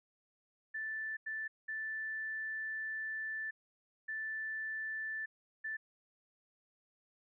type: tone bursts at uneven times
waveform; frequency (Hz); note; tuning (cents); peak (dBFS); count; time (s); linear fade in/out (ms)
sine; 1760; A6; 0; -37; 5; 0.74-1.17 / 1.26-1.48 / 1.68-3.51 / 4.08-5.26 / 5.64-5.77; 10
effects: none